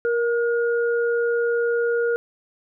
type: tone pair together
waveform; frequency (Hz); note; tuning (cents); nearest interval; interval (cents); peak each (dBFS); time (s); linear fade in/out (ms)
sine; 470.1 / 1432.5; A#4 / F6; +15 / +44; octave + perfect fifth; 1929; -19 / -27; 0.05-2.16; 0
effects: none